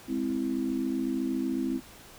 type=chord; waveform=sine; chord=Ab augmented; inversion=none; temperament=equal; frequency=207.7 / 261.6 / 329.6 Hz; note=Ab3 / C4 / E4; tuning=0 / 0 / 0 cents; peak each=-35 / -29 / -32 dBFS; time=0.07-1.81 s; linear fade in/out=50 ms; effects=pink hiss -50 dBFS RMS until 2.18 s